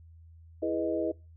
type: chord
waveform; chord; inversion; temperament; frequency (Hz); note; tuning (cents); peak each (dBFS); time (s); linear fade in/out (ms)
sine; E major seventh; none; equal; 329.6 / 415.3 / 493.9 / 622.3; E4 / G#4 / B4 / D#5; 0 / 0 / 0 / 0; -31 / -35 / -34 / -32; 0.62-1.12; 10
effects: noise-tail reverb RT60 0.3 s tail -25 dB re dry + added 82 Hz sine -50 dBFS peak until 1.36 s